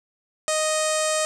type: tone with low-pass filter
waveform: sawtooth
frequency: 622.3 Hz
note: D#5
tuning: in tune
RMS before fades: -23 dBFS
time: 0.48-1.25 s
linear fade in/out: 0 ms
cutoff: 8000 Hz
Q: 5.4
effects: none